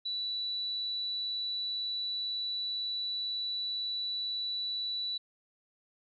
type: tone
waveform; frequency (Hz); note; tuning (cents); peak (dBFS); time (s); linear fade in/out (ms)
sine; 3951; B7; 0; -32; 0.05-5.18; 10
effects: none